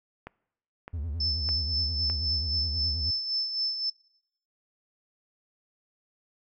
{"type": "click train", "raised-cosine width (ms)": 0.5, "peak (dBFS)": -24, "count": 4, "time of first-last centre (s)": [0.27, 2.099], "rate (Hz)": 1.64}
{"type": "tone with vibrato", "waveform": "triangle", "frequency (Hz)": 77.78, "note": "D#2", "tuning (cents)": 0, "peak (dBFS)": -28, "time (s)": [0.93, 3.11], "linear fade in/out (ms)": 10, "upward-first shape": "sine", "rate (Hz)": 9.4, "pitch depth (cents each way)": 190}
{"type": "tone with tremolo", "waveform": "sine", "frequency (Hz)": 5274, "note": "E8", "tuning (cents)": 0, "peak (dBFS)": -25, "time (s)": [1.2, 3.9], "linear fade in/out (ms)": 5, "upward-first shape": "sine", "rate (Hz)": 3.8, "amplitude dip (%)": 55}
{"effects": ["noise-tail reverb RT60 0.8 s tail -23 dB re dry"]}